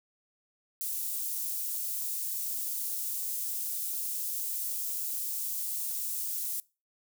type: high-pass noise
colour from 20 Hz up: white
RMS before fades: -34 dBFS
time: 0.81-6.6 s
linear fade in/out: 0 ms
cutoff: 8900 Hz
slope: 12 dB/octave
effects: noise-tail reverb RT60 0.3 s tail -23 dB re dry